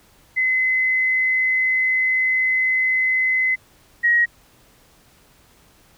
sine tone pair in turn, 2039 / 1893.7 Hz, C7 / A#6, -45 / +27 cents, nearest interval minor second, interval 128 cents, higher first, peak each -16 / -13 dBFS, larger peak second, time 0.36-3.56 / 4.03-4.26 s, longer first, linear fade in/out 20 ms, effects pink hiss -54 dBFS RMS until 5.97 s

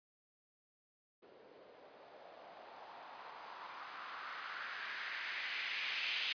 violet noise with low-pass filter sweep, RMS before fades -45 dBFS, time 1.22-6.33 s, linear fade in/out 10 ms, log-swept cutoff 420 to 2800 Hz, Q 2.6, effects resampled to 11025 Hz

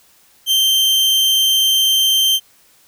40% pulse tone, 3136 Hz, G7, in tune, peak -11 dBFS, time 0.46-2.4 s, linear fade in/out 50 ms, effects white hiss -52 dBFS RMS until 2.87 s

